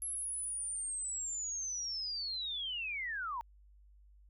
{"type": "linear sweep", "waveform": "sine", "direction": "down", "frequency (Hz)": [11175, 898], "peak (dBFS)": -36, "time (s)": [0.02, 3.41], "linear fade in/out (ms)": 0, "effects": ["added 50 Hz sine -58 dBFS peak until 4.29 s"]}